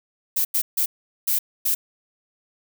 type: noise bursts at uneven times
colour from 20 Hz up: violet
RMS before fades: -21 dBFS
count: 5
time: 0.36-0.45 / 0.54-0.62 / 0.77-0.86 / 1.27-1.39 / 1.65-1.75 s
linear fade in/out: 10 ms
effects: none